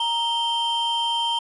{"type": "tone pair together", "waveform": "triangle", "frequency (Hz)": [933, 3138], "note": ["A#5", "G7"], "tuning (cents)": [1, 1], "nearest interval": "octave + major sixth", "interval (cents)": 2100, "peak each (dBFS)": -21, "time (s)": [0, 1.39], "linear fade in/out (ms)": 5, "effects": ["tanh soft clip ceiling -15 dBFS", "resampled to 24000 Hz"]}